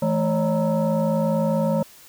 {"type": "tone with frequency modulation", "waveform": "sine", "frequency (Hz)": 164.81, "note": "E3", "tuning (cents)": 0, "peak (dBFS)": -18, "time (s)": [0.02, 1.83], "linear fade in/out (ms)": 5, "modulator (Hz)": 382, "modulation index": 1.5, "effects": ["white hiss -48 dBFS RMS until 2.08 s"]}